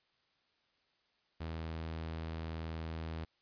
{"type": "tone", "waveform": "sawtooth", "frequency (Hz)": 80.9, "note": "E2", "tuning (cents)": -32, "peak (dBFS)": -35, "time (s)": [1.4, 3.25], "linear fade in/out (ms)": 10, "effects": ["white hiss -75 dBFS RMS until 3.41 s", "resampled to 11025 Hz"]}